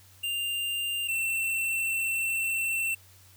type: tone pair in turn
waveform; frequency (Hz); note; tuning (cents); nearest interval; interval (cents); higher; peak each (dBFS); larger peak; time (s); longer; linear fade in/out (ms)
square; 2794 / 2693; F7 / E7; 0 / +36; minor second; 64; first; -29 / -27; second; 0.23-1.08 / 1.08-2.95; second; 10
effects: added 94 Hz sine -56 dBFS peak until 3.36 s + white hiss -57 dBFS RMS until 3.36 s